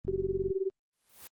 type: click train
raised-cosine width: 5 ms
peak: -29 dBFS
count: 22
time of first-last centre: 0.05-0.505 s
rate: 46.2 Hz
type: tone with tremolo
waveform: sine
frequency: 383.7 Hz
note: G4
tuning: 37 cents flat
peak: -25 dBFS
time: 0.08-0.7 s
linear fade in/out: 0 ms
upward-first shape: sine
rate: 19 Hz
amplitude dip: 90%
type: noise with exponential growth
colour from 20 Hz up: white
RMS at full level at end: -44 dBFS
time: 0.93-1.27 s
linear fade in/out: 0 ms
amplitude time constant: 73 ms
effects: Opus 24 kbps